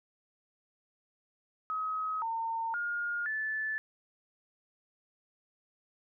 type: tone with pitch steps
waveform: sine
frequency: 1271 / 909 / 1421 / 1745 Hz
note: D#6 / A#5 / F6 / A6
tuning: +36 / -44 / +30 / -15 cents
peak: -31 dBFS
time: 1.7-3.78 s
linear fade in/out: 0 ms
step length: 520 ms
effects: none